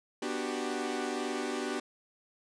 sawtooth chord, G major seventh, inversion first, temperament equal with one note detuned, 246.9 / 295.4 / 370 / 392 Hz, B3 / D4 / F#4 / G4, 0 / +10 / 0 / 0 cents, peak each -34 dBFS, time 0.22-1.8 s, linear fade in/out 5 ms, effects resampled to 22050 Hz

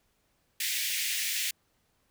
pink high-pass noise, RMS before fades -31 dBFS, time 0.6-1.51 s, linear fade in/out 5 ms, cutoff 1900 Hz, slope 48 dB/octave, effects pink hiss -72 dBFS RMS until 2.1 s

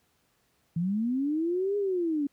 sine linear two-way sweep, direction up then down, 160.6 to 413.4 to 276.6 Hz, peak -25 dBFS, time 0.76-2.27 s, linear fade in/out 5 ms, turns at 1.77 s, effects pink hiss -70 dBFS RMS until 2.32 s + high-pass 60 Hz 12 dB/octave

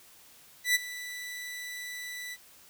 sawtooth tone with ADSR envelope, 1975.5 Hz, B6, in tune, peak -17 dBFS, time 0.64-2.37 s, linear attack 110 ms, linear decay 23 ms, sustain -17 dB, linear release 40 ms, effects white hiss -56 dBFS RMS until 2.69 s

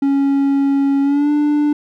triangle tone with pitch glide, 277.2 to 295.4 Hz, C#4 to D4, 0 to +10 cents, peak -10 dBFS, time 0.02-1.73 s, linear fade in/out 5 ms, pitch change +110 cents, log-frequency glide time 1.02-1.31 s, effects none

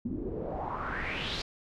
pink noise with low-pass filter sweep, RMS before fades -35 dBFS, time 0.05-1.42 s, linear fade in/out 5 ms, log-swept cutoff 230 to 4600 Hz, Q 4.1, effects none

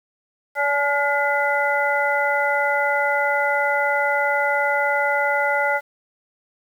sine tone cluster, 573 / 850 / 1426 / 2017 Hz, D5 / G#5 / F6 / B6, -43 / +40 / +36 / +36 cents, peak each -23 dBFS, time 0.55-5.81 s, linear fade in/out 50 ms, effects 8-bit

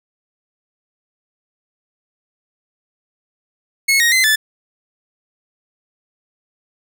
sawtooth tone with pitch steps, 2184 / 1875 / 2054 / 1745 Hz, C#7 / A#6 / C7 / A6, -26 / +10 / -33 / -15 cents, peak -8 dBFS, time 3.88-4.36 s, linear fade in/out 10 ms, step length 120 ms, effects none

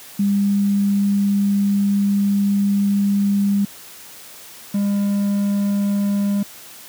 sine / triangle tone pair in turn, 200.6 / 201.5 Hz, G3 / G3, +40 / +48 cents, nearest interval unison, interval 8 cents, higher second, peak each -14 dBFS, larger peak neither, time 0.19-3.65 / 4.74-6.43 s, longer first, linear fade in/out 5 ms, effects white hiss -40 dBFS RMS until 6.88 s + high-pass 100 Hz 12 dB/octave

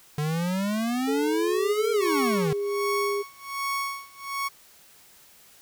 square exponential two-way sweep, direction up then down, 146.6 to 466.2 to 146.6 Hz, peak -25 dBFS, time 0.18-2.53 s, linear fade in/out 2 ms, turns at 1.91 s
sine tone with pitch glide, 437.8 to 406.1 Hz, A4 to G#4, -9 to -39 cents, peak -25 dBFS, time 1.07-3.23 s, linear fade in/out 20 ms, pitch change -130 cents, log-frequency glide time 1.27-2.17 s
30% pulse tone with tremolo, 1108.7 Hz, C#6, in tune, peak -23 dBFS, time 2-4.49 s, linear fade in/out 20 ms, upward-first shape sine, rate 1.3 Hz, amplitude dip 95%
effects white hiss -54 dBFS RMS until 5.61 s

